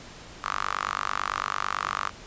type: tone with high-pass filter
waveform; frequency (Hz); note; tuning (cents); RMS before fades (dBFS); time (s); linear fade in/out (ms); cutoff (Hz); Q
sawtooth; 49; G1; 0; -30; 0.43-2.1; 20; 1200; 5.4
effects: pink hiss -45 dBFS RMS until 2.26 s + resampled to 16000 Hz